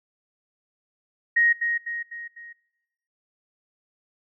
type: tone with echo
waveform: sine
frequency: 1876 Hz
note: A#6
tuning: 11 cents sharp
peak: -16 dBFS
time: 1.36-1.53 s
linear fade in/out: 10 ms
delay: 250 ms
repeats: 4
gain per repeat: -6 dB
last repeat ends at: 2.53 s
effects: noise-tail reverb RT60 1.0 s tail -23 dB re dry